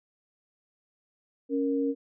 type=tone pair together; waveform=sine; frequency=277.2 / 466.2 Hz; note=C#4 / A#4; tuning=0 / 0 cents; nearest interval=major sixth; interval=900 cents; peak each=-26 / -29 dBFS; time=1.49-1.95 s; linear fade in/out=50 ms; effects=none